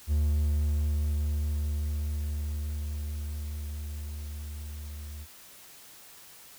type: tone with level ramp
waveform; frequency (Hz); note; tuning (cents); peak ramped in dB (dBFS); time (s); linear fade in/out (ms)
triangle; 74.6; D2; +28; -20 to -36; 0.07-5.27; 50
effects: white hiss -51 dBFS RMS until 6.58 s